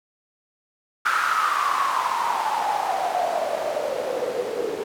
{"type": "noise with band-pass filter sweep", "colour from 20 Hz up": "white", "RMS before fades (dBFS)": -24, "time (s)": [1.05, 4.84], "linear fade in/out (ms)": 10, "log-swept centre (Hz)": [1400, 420], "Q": 8.9, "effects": []}